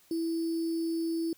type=tone with sample-and-hold; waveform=sine; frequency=329.6 Hz; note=E4; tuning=in tune; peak=-28 dBFS; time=0.11-1.33 s; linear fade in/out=2 ms; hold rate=4900 Hz; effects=white hiss -62 dBFS RMS until 1.37 s